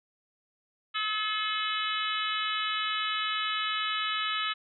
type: harmonic tone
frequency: 428.9 Hz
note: A4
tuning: 44 cents flat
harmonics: 3 / 4 / 5 / 6 / 7 / 8 / 9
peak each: -32 / -37 / -38 / -38 / -34 / -39 / -38 dBFS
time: 0.94-4.54 s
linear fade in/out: 20 ms
effects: none